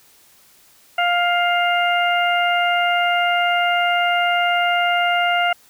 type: harmonic tone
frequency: 702 Hz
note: F5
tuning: 9 cents sharp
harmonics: 1 / 2 / 3 / 4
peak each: -18 / -21 / -23 / -24 dBFS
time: 0.98-5.53 s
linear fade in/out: 5 ms
effects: white hiss -52 dBFS RMS until 5.69 s